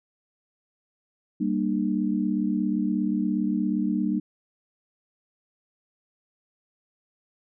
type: chord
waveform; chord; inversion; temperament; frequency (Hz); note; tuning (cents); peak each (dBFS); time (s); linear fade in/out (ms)
sine; G minor; none; equal with one note detuned; 196 / 233.1 / 301.1; G3 / Bb3 / D4; 0 / 0 / +43; -26 / -27 / -27; 1.4-4.2; 10
effects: none